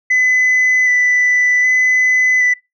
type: tone with vibrato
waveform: sine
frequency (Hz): 2000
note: B6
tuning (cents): +21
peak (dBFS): -8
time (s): 0.1-2.54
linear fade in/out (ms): 10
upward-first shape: square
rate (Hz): 0.65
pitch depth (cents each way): 11
effects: noise-tail reverb RT60 0.2 s tail -22 dB re dry + tanh soft clip ceiling -8 dBFS